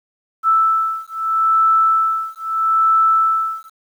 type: beating tone pair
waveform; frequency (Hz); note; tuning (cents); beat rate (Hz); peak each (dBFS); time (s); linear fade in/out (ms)
sine; 1318.5 / 1319.28; E6 / E6; 0 / +1; 0.78; -16; 0.43-3.7; 50
effects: 8-bit